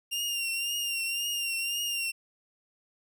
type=tone with vibrato; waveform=sawtooth; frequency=2787 Hz; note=F7; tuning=4 cents flat; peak=-26 dBFS; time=0.11-2.12 s; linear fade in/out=20 ms; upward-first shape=triangle; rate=1.9 Hz; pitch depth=51 cents each way; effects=none